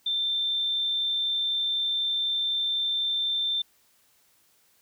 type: tone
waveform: sine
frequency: 3568 Hz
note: A7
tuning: 23 cents sharp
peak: -24 dBFS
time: 0.06-3.62 s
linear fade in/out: 5 ms
effects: white hiss -64 dBFS RMS until 4.81 s